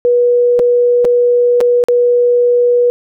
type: tone with dropouts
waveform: sine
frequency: 485.4 Hz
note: B4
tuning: 30 cents flat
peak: -7 dBFS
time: 0.05-2.9 s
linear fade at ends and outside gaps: 0 ms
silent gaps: 0.592-0.597 / 1.046-1.051 / 1.605-1.611 / 1.839-1.885 s
effects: none